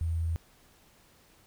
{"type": "tone with sample-and-hold", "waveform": "sine", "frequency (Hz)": 82.41, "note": "E2", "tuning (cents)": 0, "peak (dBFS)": -27, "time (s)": [0.01, 0.36], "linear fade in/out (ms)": 0, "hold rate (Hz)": 8820, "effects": ["pink hiss -61 dBFS RMS until 1.46 s"]}